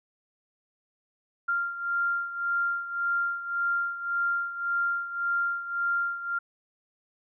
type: beating tone pair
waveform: sine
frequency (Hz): 1391 / 1392.8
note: F6 / F6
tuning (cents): -7 / -5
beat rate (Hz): 1.8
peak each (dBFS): -27 / -32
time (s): 1.48-6.39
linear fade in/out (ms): 10
effects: none